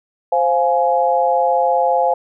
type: chord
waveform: sine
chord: F minor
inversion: second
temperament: just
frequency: 523.8 / 698.5 / 838.1 Hz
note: C5 / F5 / Ab5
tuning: +2 / 0 / +16 cents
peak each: -17 dBFS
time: 0.32-2.14 s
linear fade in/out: 5 ms
effects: none